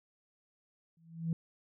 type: tone with exponential growth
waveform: sine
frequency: 164.81 Hz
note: E3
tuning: in tune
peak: -26 dBFS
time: 0.97-1.33 s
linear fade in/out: 2 ms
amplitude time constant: 77 ms
effects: tanh soft clip ceiling -25 dBFS